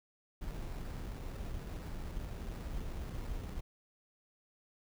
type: noise with sample-and-hold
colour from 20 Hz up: brown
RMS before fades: -41 dBFS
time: 0.41-3.61 s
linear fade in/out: 10 ms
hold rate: 3150 Hz
effects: none